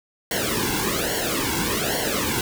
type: noise with flanger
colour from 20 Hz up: pink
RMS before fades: -24 dBFS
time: 0.31-2.41 s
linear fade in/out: 2 ms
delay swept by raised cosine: 0.8 to 1.65 ms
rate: 1.2 Hz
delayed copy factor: -0.9
effects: none